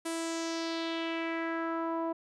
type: tone with low-pass filter sweep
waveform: sawtooth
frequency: 329.6 Hz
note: E4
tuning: in tune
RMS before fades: -34 dBFS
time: 0.05-2.13 s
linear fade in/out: 10 ms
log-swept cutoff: 10000 to 840 Hz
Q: 2.6
effects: none